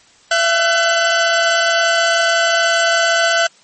sawtooth tone pair together, 673 / 1510.8 Hz, E5 / F#6, +36 / +36 cents, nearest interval octave + major second, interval 1400 cents, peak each -11 dBFS, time 0.31-3.47 s, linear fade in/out 5 ms, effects white hiss -49 dBFS RMS until 3.63 s + MP3 32 kbps

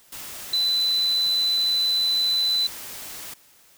sine tone in noise, 4007 Hz, B7, 24 cents sharp, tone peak -19 dBFS, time 0.53-2.67 s, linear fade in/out 5 ms, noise white, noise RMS -37 dBFS, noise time 0.12-3.34 s, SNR +15 dB, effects white hiss -55 dBFS RMS until 3.77 s

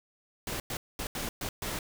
pink noise bursts at uneven times, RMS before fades -35 dBFS, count 6, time 0.47-0.6 / 0.7-0.77 / 0.99-1.07 / 1.15-1.29 / 1.41-1.49 / 1.62-1.79 s, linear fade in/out 2 ms, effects none

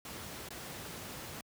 pink noise with dropouts, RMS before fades -44 dBFS, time 0.05-1.41 s, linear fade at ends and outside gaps 2 ms, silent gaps 0.488-0.505 s, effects high-pass 80 Hz 12 dB/octave

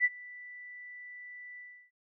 sine tone with ADSR envelope, 1975.5 Hz, B6, in tune, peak -20 dBFS, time 0-1.91 s, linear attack 46 ms, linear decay 38 ms, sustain -24 dB, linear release 330 ms, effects none

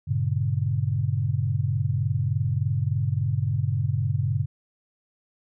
sine chord, G diminished, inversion none, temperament just, 98 / 117.6 / 141.12 Hz, G2 / Bb2 / Db3, 0 / +16 / +31 cents, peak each -26 dBFS, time 0.07-4.46 s, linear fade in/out 20 ms, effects none

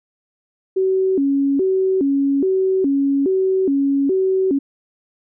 sine tone with vibrato, 324.3 Hz, E4, 28 cents flat, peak -14 dBFS, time 0.76-4.59 s, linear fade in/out 10 ms, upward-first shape square, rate 1.2 Hz, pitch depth 270 cents each way, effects none

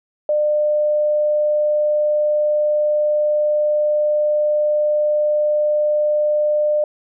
sine tone, 600 Hz, D5, 37 cents sharp, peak -14 dBFS, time 0.29-6.84 s, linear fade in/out 2 ms, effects none

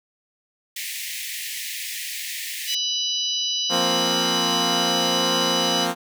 pink high-pass noise, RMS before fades -31 dBFS, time 0.76-2.75 s, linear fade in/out 5 ms, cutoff 1800 Hz, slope 96 dB/octave
harmonic tone, 987.8 Hz, B5, in tune, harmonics 3 / 4 / 5 / 6, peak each -25 / -27 / -29 / -31 dBFS, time 2.66-5.88 s, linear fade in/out 50 ms
10% pulse chord, F suspended fourth, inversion none, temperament equal, 174.61 / 233.1 / 261.6 Hz, F3 / Bb3 / C4, 0 / 0 / 0 cents, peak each -18 dBFS, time 3.69-5.95 s, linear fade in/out 50 ms
effects none

